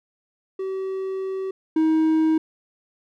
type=tone pair in turn; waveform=triangle; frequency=382.1 / 317.1 Hz; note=G4 / D#4; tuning=-44 / +33 cents; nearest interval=minor third; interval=323 cents; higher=first; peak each=-23 / -14 dBFS; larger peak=second; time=0.59-1.51 / 1.76-2.38 s; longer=first; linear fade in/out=5 ms; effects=none